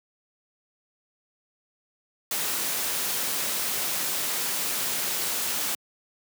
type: noise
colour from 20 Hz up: white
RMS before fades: -28 dBFS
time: 2.31-5.75 s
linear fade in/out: 2 ms
effects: high-pass 150 Hz 12 dB/octave